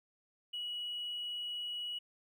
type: tone with hard clipping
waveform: triangle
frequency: 2921 Hz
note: F#7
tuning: 23 cents flat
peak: -37 dBFS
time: 0.53-1.99 s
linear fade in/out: 10 ms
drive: 2 dB
effects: none